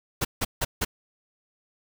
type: noise bursts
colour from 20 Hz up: pink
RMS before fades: -25 dBFS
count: 4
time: 0.21-0.85 s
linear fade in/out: 10 ms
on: 40 ms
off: 160 ms
effects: none